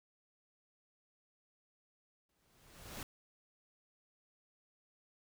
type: noise with exponential growth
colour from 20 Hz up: pink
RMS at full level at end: -43 dBFS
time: 2.29-3.03 s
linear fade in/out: 2 ms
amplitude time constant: 160 ms
effects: none